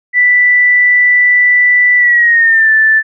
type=tone with pitch glide; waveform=sine; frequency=1975.5 to 1760 Hz; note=B6 to A6; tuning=0 to 0 cents; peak=-5 dBFS; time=0.13-3.03 s; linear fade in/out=50 ms; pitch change=-200 cents; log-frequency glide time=1.97-2.71 s; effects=none